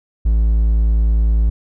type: tone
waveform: triangle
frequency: 55 Hz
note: A1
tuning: in tune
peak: -9 dBFS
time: 0.25-1.5 s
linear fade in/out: 10 ms
effects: none